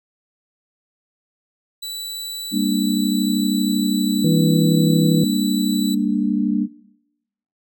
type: tone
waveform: sawtooth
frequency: 3951 Hz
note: B7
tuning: in tune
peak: -24 dBFS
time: 1.82-5.95 s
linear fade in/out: 10 ms
type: chord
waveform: sine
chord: G minor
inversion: none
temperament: equal with one note detuned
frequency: 200.5 / 233.1 / 293.7 Hz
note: G3 / Bb3 / D4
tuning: +39 / 0 / 0 cents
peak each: -21 dBFS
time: 2.51-6.68 s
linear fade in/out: 50 ms
type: harmonic tone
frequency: 162.8 Hz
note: E3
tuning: 21 cents flat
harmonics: 1 / 2 / 3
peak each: -16 / -22 / -26 dBFS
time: 4.24-5.24 s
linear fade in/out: 5 ms
effects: noise-tail reverb RT60 0.9 s tail -20 dB re dry